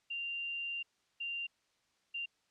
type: tone bursts at uneven times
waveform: sine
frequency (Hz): 2781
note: F7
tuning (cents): -8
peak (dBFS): -36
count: 3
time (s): 0.1-0.83 / 1.2-1.47 / 2.14-2.26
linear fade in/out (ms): 10
effects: white hiss -75 dBFS RMS until 2.5 s + low-pass 6000 Hz 12 dB/octave